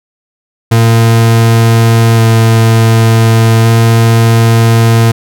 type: tone with vibrato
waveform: 40% pulse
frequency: 113.7 Hz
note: A#2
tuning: 43 cents flat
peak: -3 dBFS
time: 0.71-5.12 s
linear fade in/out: 10 ms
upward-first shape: square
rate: 0.34 Hz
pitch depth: 10 cents each way
effects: none